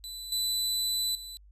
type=tone with level steps; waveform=sawtooth; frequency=3993 Hz; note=B7; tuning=18 cents sharp; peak=-35 / -24 / -37 dBFS; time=0.04-1.37 s; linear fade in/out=0 ms; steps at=0.32 / 1.15 s; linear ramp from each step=2 ms; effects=added 50 Hz sine -52 dBFS peak until 1.51 s + resampled to 32000 Hz